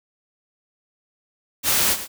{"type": "noise with echo", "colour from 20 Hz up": "white", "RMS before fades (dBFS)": -19, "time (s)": [1.63, 1.97], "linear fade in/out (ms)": 50, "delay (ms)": 110, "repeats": 1, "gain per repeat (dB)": -12, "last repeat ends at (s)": 2.08, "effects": []}